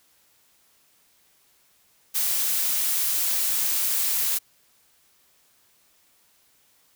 blue noise, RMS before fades -24 dBFS, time 2.14-4.39 s, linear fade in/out 20 ms, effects white hiss -62 dBFS RMS until 6.95 s

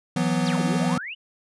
square chord, E suspended second, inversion none, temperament equal with one note detuned, 164.81 / 182.98 / 246.9 Hz, E3 / F#3 / B3, 0 / -19 / 0 cents, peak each -26 dBFS, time 0.16-0.98 s, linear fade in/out 5 ms
sine exponential two-way sweep, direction down then up, 6780 to 240.9 to 3067 Hz, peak -31 dBFS, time 0.45-1.15 s, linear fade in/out 20 ms, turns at 0.63 s
effects resampled to 24000 Hz

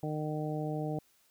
harmonic tone, 152.8 Hz, D#3, 31 cents flat, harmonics 1 / 2 / 3 / 4 / 5, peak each -35 / -38 / -40 / -41 / -42 dBFS, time 0.03-0.99 s, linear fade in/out 2 ms, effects white hiss -68 dBFS RMS until 1.3 s

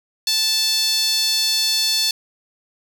sawtooth tone with high-pass filter, 880 Hz, A5, in tune, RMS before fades -19 dBFS, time 0.27-2.11 s, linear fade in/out 2 ms, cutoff 4200 Hz, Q 3.9, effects none

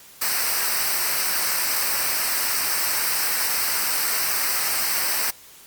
white noise with comb filter, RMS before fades -23 dBFS, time 0.21-5.31 s, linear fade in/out 10 ms, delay 0.29 ms, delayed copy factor -0.7, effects white hiss -47 dBFS RMS until 5.66 s + Opus 48 kbps

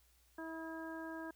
harmonic tone with a mistuned harmonic, 324.2 Hz, E4, 29 cents flat, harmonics 1 / 2 / 3 / 4 / 5, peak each -45 / -50 / -51 / -57 / -50 dBFS, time 0.38-1.31 s, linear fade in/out 5 ms, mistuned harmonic 4, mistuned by -36 cents, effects added 60 Hz sine -70 dBFS peak until 1.35 s + white hiss -72 dBFS RMS until 1.35 s

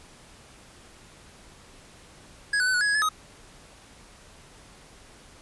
square tone with pitch steps, 1663 / 1492 / 1515 / 1467 / 1676 / 1664 / 1716 / 1260 Hz, G#6 / F#6 / F#6 / F#6 / G#6 / G#6 / A6 / D#6, +2 / +14 / +40 / -15 / +15 / +3 / -44 / +21 cents, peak -22 dBFS, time 2.53-3.09 s, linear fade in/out 5 ms, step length 70 ms, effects pink hiss -51 dBFS RMS until 5.41 s + resampled to 24000 Hz

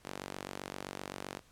sawtooth tone with high-pass filter, 47.7 Hz, G1, 47 cents flat, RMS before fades -44 dBFS, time 0.04-1.4 s, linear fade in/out 20 ms, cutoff 290 Hz, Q 0.56, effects pink hiss -64 dBFS RMS until 1.51 s + low-pass 12000 Hz 12 dB/octave

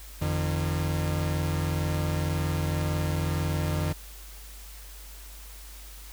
40% pulse tone pair together, 86.45 / 151 Hz, F2 / D3, -17 / +48 cents, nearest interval minor seventh, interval 965 cents, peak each -27 / -28 dBFS, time 0.21-3.93 s, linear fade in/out 10 ms, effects added 50 Hz sine -43 dBFS peak until 6.12 s + white hiss -48 dBFS RMS until 6.12 s

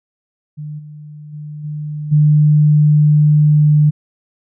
sine tone with level steps, 150.1 Hz, D3, 38 cents sharp, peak -24 / -31 / -26 / -21 / -7 dBFS, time 0.57-3.91 s, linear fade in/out 20 ms, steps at 0.78 / 1.32 / 1.63 / 2.11 s, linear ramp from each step 20 ms, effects none

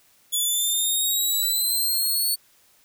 10% pulse exponential sweep, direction up, 3419 to 4452 Hz, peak -14 dBFS, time 0.32-2.36 s, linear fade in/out 20 ms, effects white hiss -59 dBFS RMS until 2.84 s

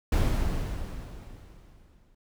brown noise with exponential decay, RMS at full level -21 dBFS, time 0.12-2.15 s, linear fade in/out 5 ms, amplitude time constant 440 ms, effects none

